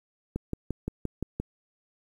click train, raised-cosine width 3 ms, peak -17 dBFS, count 7, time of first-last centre 0.36-1.4 s, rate 5.77 Hz, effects 9-bit

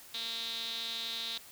sawtooth tone with band-pass filter, 228.7 Hz, A#3, 33 cents flat, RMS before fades -38 dBFS, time 0.14-1.38 s, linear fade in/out 5 ms, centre 3800 Hz, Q 8.7, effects white hiss -53 dBFS RMS until 1.51 s

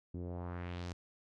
sawtooth tone with low-pass filter sweep, 88 Hz, F2, 14 cents sharp, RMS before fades -42 dBFS, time 0.14-0.93 s, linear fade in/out 5 ms, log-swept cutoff 300 to 6800 Hz, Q 1.7, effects none

